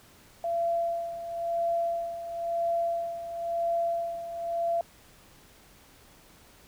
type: tone with tremolo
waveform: sine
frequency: 679 Hz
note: F5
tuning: 49 cents flat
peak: -24 dBFS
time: 0.44-4.81 s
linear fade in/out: 2 ms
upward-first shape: sine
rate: 0.98 Hz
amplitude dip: 70%
effects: pink hiss -56 dBFS RMS until 6.67 s